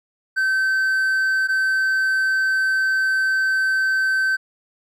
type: tone pair in turn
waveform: triangle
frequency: 1543 / 1543 Hz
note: G6 / G6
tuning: -28 / -28 cents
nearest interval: unison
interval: 0 cents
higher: neither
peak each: -15 dBFS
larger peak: neither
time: 0.36-1.48 / 1.48-4.37 s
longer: second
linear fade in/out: 20 ms
effects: none